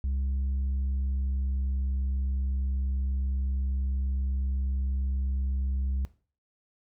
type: tone with pitch glide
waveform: sine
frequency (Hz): 67 to 66.31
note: C2 to C2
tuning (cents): +42 to +24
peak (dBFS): -23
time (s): 0.04-6.05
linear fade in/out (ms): 0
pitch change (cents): -18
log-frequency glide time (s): 0.29-1.68
effects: noise-tail reverb RT60 0.4 s tail -20 dB re dry + tanh soft clip ceiling -25 dBFS